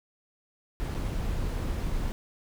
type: noise with dropouts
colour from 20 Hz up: brown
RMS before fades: -30 dBFS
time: 0.8-2.12 s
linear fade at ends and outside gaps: 0 ms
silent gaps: 0.942-0.948 s
effects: none